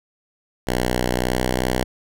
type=tone with pitch glide; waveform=5% pulse; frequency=61.74 to 62.86 Hz; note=B1 to B1; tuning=0 to +31 cents; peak=-8 dBFS; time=0.67-1.84 s; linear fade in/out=5 ms; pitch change=+31 cents; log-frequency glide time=1.22-1.4 s; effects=none